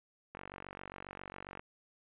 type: click train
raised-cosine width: 0.5 ms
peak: -29 dBFS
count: 60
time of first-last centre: 0.35-1.595 s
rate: 47.4 Hz
effects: resampled to 8000 Hz